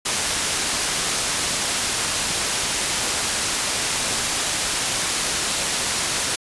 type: low-pass noise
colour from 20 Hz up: white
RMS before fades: -23 dBFS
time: 0.05-6.36 s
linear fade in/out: 10 ms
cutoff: 10000 Hz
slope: 12 dB/octave
effects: resampled to 24000 Hz